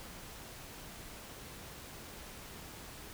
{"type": "silence", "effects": ["pink hiss -49 dBFS RMS until 3.13 s"]}